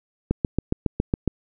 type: click train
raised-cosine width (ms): 3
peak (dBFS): -7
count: 8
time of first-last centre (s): 0.31-1.277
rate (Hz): 7.24
effects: none